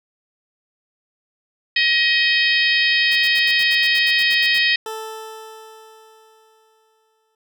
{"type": "harmonic tone", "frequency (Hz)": 631, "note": "D#5", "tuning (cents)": 24, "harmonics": [3, 4, 5, 6, 7, 8], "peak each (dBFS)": [-18, -20, -22, -24, -25, -26], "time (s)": [1.76, 4.76], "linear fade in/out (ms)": 5}
{"type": "noise bursts", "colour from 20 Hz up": "white", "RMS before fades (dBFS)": -35, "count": 13, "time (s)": [3.11, 4.588], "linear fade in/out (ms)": 10, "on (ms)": 50, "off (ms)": 69}
{"type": "tone with exponential decay", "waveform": "20% pulse", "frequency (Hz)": 440, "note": "A4", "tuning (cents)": 0, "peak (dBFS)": -21, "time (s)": [4.86, 7.35], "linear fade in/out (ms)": 2, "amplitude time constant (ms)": 540}
{"effects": []}